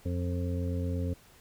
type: harmonic tone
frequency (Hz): 88.2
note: F2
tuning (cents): +18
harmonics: 1 / 2 / 3 / 5 / 6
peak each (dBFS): -30 / -38 / -37 / -42 / -42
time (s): 0.05-1.14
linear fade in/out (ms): 10
effects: pink hiss -58 dBFS RMS until 1.4 s